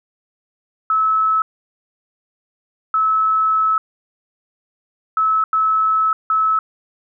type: tone bursts at uneven times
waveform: sine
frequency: 1299 Hz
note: E6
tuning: 26 cents flat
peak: -13 dBFS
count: 5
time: 0.9-1.42 / 2.94-3.78 / 5.17-5.44 / 5.53-6.13 / 6.3-6.59 s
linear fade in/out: 2 ms
effects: none